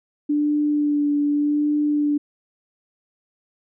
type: tone with vibrato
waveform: sine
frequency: 293.7 Hz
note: D4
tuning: in tune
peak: -17 dBFS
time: 0.29-2.18 s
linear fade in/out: 10 ms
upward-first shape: sine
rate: 0.85 Hz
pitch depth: 18 cents each way
effects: none